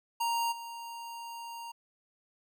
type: tone with level steps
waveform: square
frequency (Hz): 932.3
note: A#5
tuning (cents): 0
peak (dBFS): -29 / -41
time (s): 0.2-1.72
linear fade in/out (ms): 10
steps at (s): 0.51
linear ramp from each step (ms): 20
effects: none